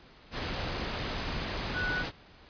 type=tone in noise; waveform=sine; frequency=1480 Hz; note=F#6; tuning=in tune; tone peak=-30 dBFS; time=1.73-2.05 s; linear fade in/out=50 ms; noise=pink; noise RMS=-34 dBFS; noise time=0.31-2.12 s; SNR=+1 dB; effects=pink hiss -55 dBFS RMS until 2.49 s + resampled to 11025 Hz